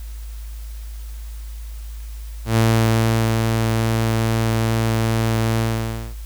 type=tone with ADSR envelope; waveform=sawtooth; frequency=112.8 Hz; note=A2; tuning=44 cents sharp; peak=-9 dBFS; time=2.45-6.15 s; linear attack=120 ms; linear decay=820 ms; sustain=-4 dB; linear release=560 ms; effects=added 54 Hz sine -29 dBFS peak until 6.25 s + white hiss -47 dBFS RMS until 6.25 s